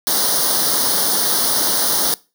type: noise with comb filter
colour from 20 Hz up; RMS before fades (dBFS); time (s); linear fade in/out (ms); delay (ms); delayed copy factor
white; -17; 0.07-2.14; 0; 0.2; +0.9
effects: noise-tail reverb RT60 0.3 s tail -22 dB re dry + high-pass 200 Hz 12 dB/octave